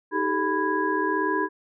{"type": "tone cluster", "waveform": "sine", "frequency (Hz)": [313.5, 389.2, 430.7, 994, 1650], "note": ["D#4", "G4", "A4", "B5", "G#6"], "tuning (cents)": [13, -12, -37, 11, -12], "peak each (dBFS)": [-28, -28, -32, -26, -29], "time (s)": [0.11, 1.49], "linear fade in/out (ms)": 50, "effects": []}